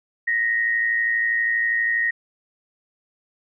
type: tone pair together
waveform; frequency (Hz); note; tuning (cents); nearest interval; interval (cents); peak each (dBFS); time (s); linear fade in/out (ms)
sine; 1864.7 / 1977.1; A#6 / B6; 0 / +1; minor second; 101; -19 / -27; 0.27-2.11; 10
effects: none